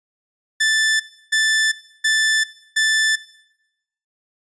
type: tone bursts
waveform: sawtooth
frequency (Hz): 1760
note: A6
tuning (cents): 0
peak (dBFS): -11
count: 4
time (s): 0.6-3.16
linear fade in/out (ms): 10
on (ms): 400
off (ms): 320
effects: noise-tail reverb RT60 0.9 s tail -20 dB re dry + resampled to 22050 Hz